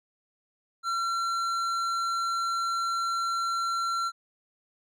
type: tone with hard clipping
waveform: sine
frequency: 1360 Hz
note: F6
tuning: 46 cents flat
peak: -28 dBFS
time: 0.83-4.12 s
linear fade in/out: 50 ms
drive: 10 dB
effects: none